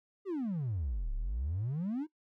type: exponential two-way sweep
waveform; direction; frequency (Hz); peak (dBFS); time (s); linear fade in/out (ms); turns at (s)
triangle; down then up; 412.6 to 32.47 to 326.3; -29; 0.25-2.07; 50; 1.13
effects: noise-tail reverb RT60 0.1 s tail -20 dB re dry + tanh soft clip ceiling -27 dBFS